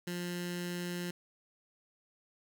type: tone with notch filter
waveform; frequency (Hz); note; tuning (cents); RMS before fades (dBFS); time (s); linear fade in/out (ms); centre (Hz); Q
15% pulse; 176.2; F3; +16; -38; 0.07-1.11; 5; 660; 0.67
effects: none